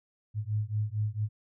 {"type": "beating tone pair", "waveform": "sine", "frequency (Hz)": [104.2, 108.6], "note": ["G#2", "A2"], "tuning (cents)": [6, -22], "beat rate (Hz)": 4.4, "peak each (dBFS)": -31, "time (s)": [0.34, 1.29], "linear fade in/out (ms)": 50, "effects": []}